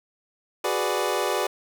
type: chord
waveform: 25% pulse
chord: G# half-diminished seventh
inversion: third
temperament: equal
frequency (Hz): 370 / 415.3 / 493.9 / 587.3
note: F#4 / G#4 / B4 / D5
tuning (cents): 0 / 0 / 0 / 0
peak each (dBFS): -25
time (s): 0.64-1.47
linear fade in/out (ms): 5
effects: none